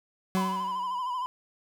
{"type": "tone with exponential decay", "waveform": "40% pulse", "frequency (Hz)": 187.7, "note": "F#3", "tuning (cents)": 25, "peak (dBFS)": -22, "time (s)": [0.35, 1], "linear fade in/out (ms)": 0, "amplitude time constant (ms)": 140}
{"type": "tone with vibrato", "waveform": "triangle", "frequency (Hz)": 1000, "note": "B5", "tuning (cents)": 21, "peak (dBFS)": -27, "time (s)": [0.37, 1.26], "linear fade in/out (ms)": 0, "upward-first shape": "sine", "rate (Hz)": 13, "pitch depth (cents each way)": 61}
{"effects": []}